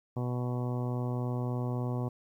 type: harmonic tone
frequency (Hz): 123.47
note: B2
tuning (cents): 0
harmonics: 1 / 2 / 3 / 4 / 5 / 6 / 7 / 8 / 9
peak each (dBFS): -31 / -37 / -41 / -43 / -45 / -47 / -48 / -49 / -50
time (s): 0.16-2.09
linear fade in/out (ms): 10
effects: 11-bit